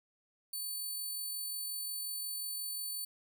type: tone with amplitude modulation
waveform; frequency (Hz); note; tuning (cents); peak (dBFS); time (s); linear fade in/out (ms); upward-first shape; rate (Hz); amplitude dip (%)
10% pulse; 4500; C#8; +25; -29; 0.53-3.05; 5; sine; 45.6; 30
effects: none